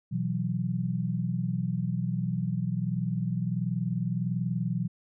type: chord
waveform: sine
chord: B suspended fourth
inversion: none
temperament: equal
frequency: 123.47 / 164.81 / 185 Hz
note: B2 / E3 / F#3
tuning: 0 / 0 / 0 cents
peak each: -31 dBFS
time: 0.11-4.88 s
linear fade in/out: 20 ms
effects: none